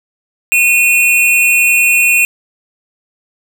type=tone pair together; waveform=square; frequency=2475 / 2706 Hz; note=D#7 / E7; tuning=-10 / +45 cents; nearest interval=major second; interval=155 cents; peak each=-11 dBFS; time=0.52-2.25 s; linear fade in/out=0 ms; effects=none